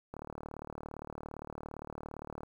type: click train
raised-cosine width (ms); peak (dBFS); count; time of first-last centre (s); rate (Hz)
1; -28; 87; 0.14-2.433; 37.5
effects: 10-bit